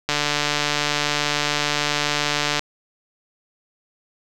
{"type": "click train", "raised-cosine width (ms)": 0.2, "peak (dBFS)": -3, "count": 369, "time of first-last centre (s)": [0.09, 2.593], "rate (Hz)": 147, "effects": []}